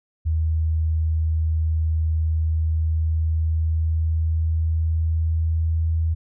sine tone with pitch glide, 79.6 to 81.04 Hz, D#2 to E2, +40 to -29 cents, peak -18 dBFS, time 0.25-6.15 s, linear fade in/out 20 ms, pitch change +31 cents, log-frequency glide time 2.69-5.93 s, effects none

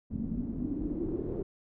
pink noise with low-pass filter sweep, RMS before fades -34 dBFS, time 0.1-1.43 s, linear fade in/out 10 ms, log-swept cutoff 210 to 400 Hz, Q 5.4, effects none

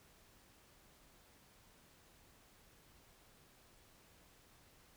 silence, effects pink hiss -66 dBFS RMS until 4.96 s

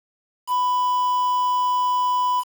triangle tone with quantisation, 995 Hz, B5, 13 cents sharp, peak -16 dBFS, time 0.47-2.44 s, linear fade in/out 50 ms, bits 6, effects none

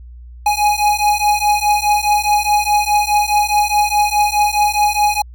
square beating tone pair, 830.6 / 835.4 Hz, G#5 / G#5, 0 / +10 cents, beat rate 4.8 Hz, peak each -16 dBFS, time 0.46-5.22 s, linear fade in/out 5 ms, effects added 60 Hz sine -33 dBFS peak until 5.34 s

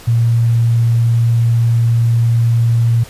sine tone, 116.54 Hz, A#2, in tune, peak -9 dBFS, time 0.07-3.04 s, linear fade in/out 10 ms, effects pink hiss -37 dBFS RMS until 3.09 s + resampled to 32000 Hz

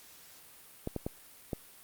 clicks, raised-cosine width 2 ms, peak -20 dBFS, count 4, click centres 0.874 / 0.963 / 1.065 / 1.532 s, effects white hiss -55 dBFS RMS until 1.83 s + Opus 48 kbps

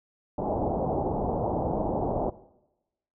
white low-pass noise, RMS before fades -28 dBFS, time 0.38-2.3 s, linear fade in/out 5 ms, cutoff 840 Hz, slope 48 dB/octave, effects noise-tail reverb RT60 0.9 s tail -18 dB re dry

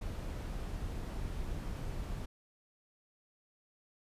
brown noise, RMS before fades -39 dBFS, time 0.01-2.26 s, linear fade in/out 10 ms, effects resampled to 32000 Hz

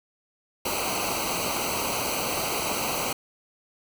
pink noise with comb filter, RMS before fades -28 dBFS, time 0.65-3.13 s, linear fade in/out 5 ms, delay 0.57 ms, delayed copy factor -0.9, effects none

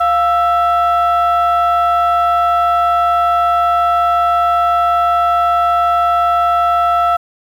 sine tone pair together, 698.5 / 1323.9 Hz, F5 / E6, 0 / +7 cents, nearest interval major seventh, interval 1107 cents, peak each -11 dBFS, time 0-7.17 s, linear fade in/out 10 ms, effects tanh soft clip ceiling -7 dBFS + 7-bit

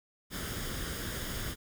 pink noise with comb filter, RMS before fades -37 dBFS, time 0.3-1.56 s, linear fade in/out 50 ms, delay 0.59 ms, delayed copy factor +0.55, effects none

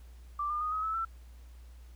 sine tone with pitch steps, 1174.7 / 1205.6 / 1237.4 / 1270 / 1303.4 / 1337.7 Hz, D6 / D6 / D#6 / D#6 / E6 / E6, 0 / +45 / -10 / +35 / -20 / +25 cents, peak -30 dBFS, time 0.39-1.05 s, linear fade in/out 5 ms, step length 110 ms, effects added 60 Hz sine -48 dBFS peak until 1.95 s + pink hiss -65 dBFS RMS until 1.95 s

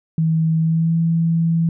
sine tone with pitch glide, 161 to 165.43 Hz, E3 to E3, -41 to +6 cents, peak -14 dBFS, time 0.18-1.69 s, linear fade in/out 2 ms, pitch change +47 cents, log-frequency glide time 0.6-0.96 s, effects none

